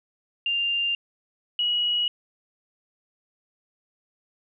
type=tone pair in turn; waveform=sine; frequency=2794 / 2911 Hz; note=F7 / F#7; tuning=0 / -29 cents; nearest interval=minor second; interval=71 cents; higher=second; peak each=-22 / -21 dBFS; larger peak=second; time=0.46-0.95 / 1.59-2.08 s; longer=neither; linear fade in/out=2 ms; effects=none